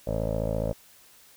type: tone with low-pass filter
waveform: 15% pulse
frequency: 54.7 Hz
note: A1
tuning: 9 cents flat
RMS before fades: -28 dBFS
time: 0.07-0.73 s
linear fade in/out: 5 ms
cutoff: 580 Hz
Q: 4.9
effects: white hiss -55 dBFS RMS until 1.36 s